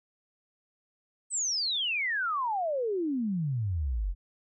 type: exponential sweep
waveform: sine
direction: down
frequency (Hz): 8372 to 41.2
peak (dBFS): -27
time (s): 1.3-4.15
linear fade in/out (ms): 50
effects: none